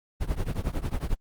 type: noise with tremolo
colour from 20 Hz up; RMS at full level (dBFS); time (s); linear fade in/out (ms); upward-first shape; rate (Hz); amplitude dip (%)
brown; -24; 0.2-1.15; 20; triangle; 11; 95
effects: Opus 24 kbps